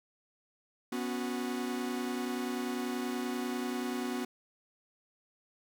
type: chord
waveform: 45% pulse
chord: B suspended second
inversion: none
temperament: equal with one note detuned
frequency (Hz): 246.9 / 277.2 / 366.2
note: B3 / C#4 / F#4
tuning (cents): 0 / 0 / -18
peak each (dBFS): -35 / -40 / -39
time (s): 0.92-4.25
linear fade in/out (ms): 5
effects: none